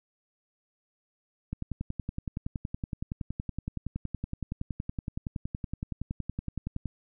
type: click train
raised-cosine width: 5 ms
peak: -20 dBFS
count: 58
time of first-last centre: 1.53-6.857 s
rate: 10.7 Hz
effects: none